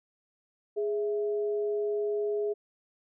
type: tone pair together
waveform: sine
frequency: 415.3 / 659.3 Hz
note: G#4 / E5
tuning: 0 / 0 cents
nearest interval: minor sixth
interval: 800 cents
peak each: -27 / -39 dBFS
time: 0.76-2.54 s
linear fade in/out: 20 ms
effects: none